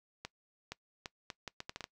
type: accelerating click train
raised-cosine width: 0.2 ms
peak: -23 dBFS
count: 10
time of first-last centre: 0.25-1.841 s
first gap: 470 ms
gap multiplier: 0.72
effects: noise-tail reverb RT60 0.1 s tail -21 dB re dry